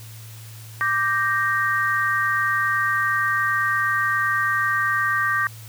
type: chord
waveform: sine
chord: G minor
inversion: second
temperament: equal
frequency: 1174.7 / 1568 / 1864.7 Hz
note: D6 / G6 / Bb6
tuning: 0 / 0 / 0 cents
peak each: -23 dBFS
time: 0.81-5.47 s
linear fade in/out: 0 ms
effects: added 111 Hz sine -38 dBFS peak until 5.68 s + white hiss -45 dBFS RMS until 5.68 s